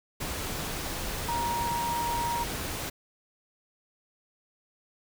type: tone in noise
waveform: sine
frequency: 943 Hz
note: A#5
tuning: 20 cents sharp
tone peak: -28 dBFS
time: 1.28-2.44 s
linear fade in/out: 10 ms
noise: pink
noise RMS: -34 dBFS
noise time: 0.2-2.9 s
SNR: +3 dB
effects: none